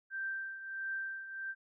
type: tone with tremolo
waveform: sine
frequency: 1568 Hz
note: G6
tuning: in tune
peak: -34 dBFS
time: 0.1-1.55 s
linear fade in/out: 50 ms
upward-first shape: triangle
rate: 1.5 Hz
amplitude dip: 70%
effects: none